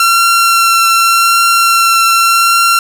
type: tone with vibrato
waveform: sawtooth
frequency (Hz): 1361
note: F6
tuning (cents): -45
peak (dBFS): -3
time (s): 0-2.79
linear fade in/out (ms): 2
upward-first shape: triangle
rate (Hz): 0.86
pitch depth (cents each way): 12
effects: none